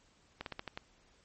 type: slowing click train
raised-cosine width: 0.3 ms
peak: -23 dBFS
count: 6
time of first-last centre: 0.41-0.775 s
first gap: 52 ms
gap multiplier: 1.17
effects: pink hiss -67 dBFS RMS until 1.24 s + MP3 32 kbps